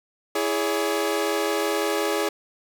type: chord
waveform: sawtooth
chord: C# minor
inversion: first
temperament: equal with one note detuned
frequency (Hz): 329.6 / 415.3 / 567.7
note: E4 / G#4 / C#5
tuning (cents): 0 / 0 / +41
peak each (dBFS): -24 / -21 / -24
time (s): 0.35-2.29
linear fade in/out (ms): 5
effects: none